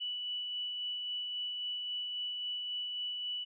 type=tone with tremolo; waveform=sine; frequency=2960 Hz; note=F#7; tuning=in tune; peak=-34 dBFS; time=0-3.45 s; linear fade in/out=20 ms; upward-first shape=sine; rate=3.7 Hz; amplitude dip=25%; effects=none